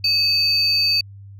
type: tone pair together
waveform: sine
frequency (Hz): 2581 / 4578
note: E7 / D8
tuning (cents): -37 / -45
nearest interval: minor seventh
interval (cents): 992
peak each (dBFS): -22 / -14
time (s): 0.04-1.01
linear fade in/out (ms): 5
effects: tanh soft clip ceiling -12 dBFS + added 99 Hz sine -37 dBFS peak until 1.39 s